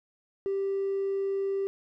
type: tone with hard clipping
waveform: sine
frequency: 392 Hz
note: G4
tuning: in tune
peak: -27 dBFS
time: 0.46-1.67 s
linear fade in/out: 0 ms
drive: 1 dB
effects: none